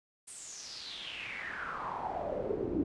brown noise with band-pass filter sweep, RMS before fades -38 dBFS, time 0.27-2.84 s, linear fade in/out 10 ms, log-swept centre 9200 to 290 Hz, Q 6.4, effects resampled to 24000 Hz

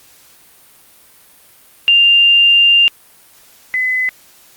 sine tone pair in turn, 2794 / 2020 Hz, F7 / B6, 0 / +39 cents, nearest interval tritone, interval 561 cents, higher first, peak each -6 / -13 dBFS, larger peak first, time 1.88-2.88 / 3.74-4.09 s, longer first, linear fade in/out 0 ms, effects white hiss -46 dBFS RMS until 4.56 s + Opus 48 kbps

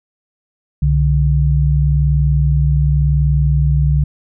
sine tone pair together, 64.99 / 145.9 Hz, C2 / D3, -11 / -11 cents, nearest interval octave + major second, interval 1400 cents, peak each -13 dBFS, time 0.82-4.04 s, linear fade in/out 5 ms, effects none

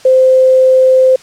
sine tone with quantisation, 519 Hz, C5, 14 cents flat, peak -4 dBFS, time 0.05-1.16 s, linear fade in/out 5 ms, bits 5, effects white hiss -39 dBFS RMS until 1.22 s + low-pass 7000 Hz 12 dB/octave

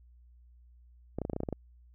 clicks, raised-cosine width 2 ms, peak -20 dBFS, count 10, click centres 1.186 / 1.217 / 1.251 / 1.298 / 1.333 / 1.364 / 1.404 / 1.434 / 1.488 / 1.527 s, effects added 60 Hz sine -55 dBFS peak until 1.94 s

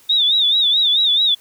sine tone with vibrato, 3647 Hz, A#7, 39 cents flat, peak -12 dBFS, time 0.09-1.35 s, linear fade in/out 10 ms, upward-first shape sine, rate 4.6 Hz, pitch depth 110 cents each way, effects white hiss -50 dBFS RMS until 1.4 s

